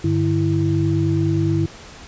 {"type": "tone cluster", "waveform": "sine", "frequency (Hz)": [100.2, 149.7, 330.2], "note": ["G2", "D3", "E4"], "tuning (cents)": [38, 33, 3], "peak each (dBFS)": -20, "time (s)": [0.04, 1.66], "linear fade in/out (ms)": 5, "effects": ["pink hiss -40 dBFS RMS until 2.07 s", "resampled to 16000 Hz"]}